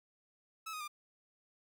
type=tone with pitch steps; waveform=sawtooth; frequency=1300 / 1248.5 / 1199 Hz; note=E6 / D#6 / D6; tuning=-24 / +6 / +36 cents; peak=-37 dBFS; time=0.66-0.879 s; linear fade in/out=10 ms; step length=73 ms; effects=13-bit